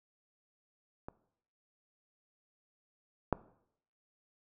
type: clicks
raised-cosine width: 1 ms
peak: -28 / -13 dBFS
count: 2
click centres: 1.085 / 3.327 s
effects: noise-tail reverb RT60 0.7 s tail -19 dB re dry